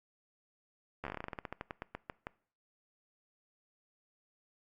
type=slowing click train; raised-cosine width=0.5 ms; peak=-24 dBFS; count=21; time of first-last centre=1.04-2.269 s; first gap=12 ms; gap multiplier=1.15; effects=noise-tail reverb RT60 0.5 s tail -22 dB re dry + Opus 48 kbps